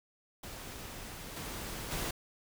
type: noise with level steps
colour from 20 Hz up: pink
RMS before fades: -45 / -41 / -36 dBFS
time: 0.43-2.11 s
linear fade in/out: 5 ms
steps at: 1.36 / 1.91 s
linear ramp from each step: 5 ms
effects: none